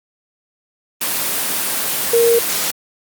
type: tone in noise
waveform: sine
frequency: 466.2 Hz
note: A#4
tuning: in tune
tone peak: -10 dBFS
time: 2.13-2.39 s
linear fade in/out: 5 ms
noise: white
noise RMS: -19 dBFS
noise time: 1.01-2.71 s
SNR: +6 dB
effects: high-pass 150 Hz 12 dB/octave + Opus 24 kbps